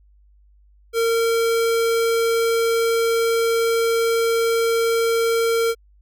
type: tone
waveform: square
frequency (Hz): 458.8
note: A#4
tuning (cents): -28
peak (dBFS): -17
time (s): 0.93-5.75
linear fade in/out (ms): 50
effects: added 50 Hz sine -50 dBFS peak until 6.01 s + MP3 96 kbps